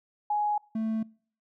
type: tone pair in turn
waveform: sine / triangle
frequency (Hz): 835 / 221.2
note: G#5 / A3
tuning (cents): +9 / +9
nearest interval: octave + major seventh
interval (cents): 2300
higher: first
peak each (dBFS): -24 / -25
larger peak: first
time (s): 0.3-0.58 / 0.75-1.03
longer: neither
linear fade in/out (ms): 5
effects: noise-tail reverb RT60 0.5 s tail -25 dB re dry